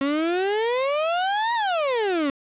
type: exponential two-way sweep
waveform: 35% pulse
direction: up then down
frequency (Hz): 270 to 964 to 270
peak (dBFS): -19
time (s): 0.01-2.3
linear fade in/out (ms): 2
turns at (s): 1.54
effects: resampled to 8000 Hz + 8-bit